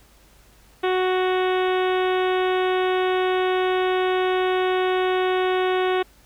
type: harmonic tone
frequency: 370 Hz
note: F#4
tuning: in tune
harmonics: 1 / 2 / 3 / 4 / 5 / 6 / 7 / 8 / 9 / 10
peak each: -20 / -26 / -30 / -32 / -34 / -36 / -37 / -38 / -39 / -40 dBFS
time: 0.83-6.03 s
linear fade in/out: 10 ms
effects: added 50 Hz sine -55 dBFS peak until 6.25 s + pink hiss -55 dBFS RMS until 6.25 s